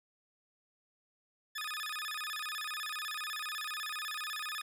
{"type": "tone with vibrato", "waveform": "20% pulse", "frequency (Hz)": 1469, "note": "F#6", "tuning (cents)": -13, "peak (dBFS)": -32, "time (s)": [1.55, 4.62], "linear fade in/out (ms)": 10, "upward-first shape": "square", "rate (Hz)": 16, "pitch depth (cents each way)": 290, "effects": ["resampled to 32000 Hz"]}